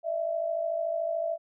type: tone pair together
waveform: sine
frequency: 613 / 666.6 Hz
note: D#5 / E5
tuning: -26 / +19 cents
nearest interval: minor second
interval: 145 cents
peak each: -33 / -28 dBFS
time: 0.03-1.38 s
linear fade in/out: 50 ms
effects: none